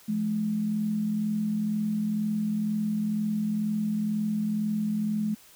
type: tone pair together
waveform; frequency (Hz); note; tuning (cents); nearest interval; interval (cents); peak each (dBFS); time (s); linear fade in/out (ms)
sine; 170.92 / 213; F3 / G#3; -37 / +44; major third; 381; -35 / -25; 0.08-5.35; 10
effects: white hiss -54 dBFS RMS until 5.55 s